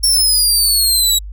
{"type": "exponential sweep", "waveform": "20% pulse", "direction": "down", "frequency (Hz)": [5490, 3844], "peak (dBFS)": -5, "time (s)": [0.03, 1.19], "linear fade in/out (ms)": 10, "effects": ["added 50 Hz sine -26 dBFS peak until 1.32 s"]}